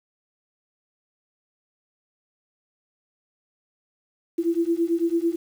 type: beating tone pair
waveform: sine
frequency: 331.9 / 340.9 Hz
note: E4 / F4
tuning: +12 / -42 cents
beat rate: 9 Hz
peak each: -23 dBFS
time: 4.38-5.36 s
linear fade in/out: 10 ms
effects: 8-bit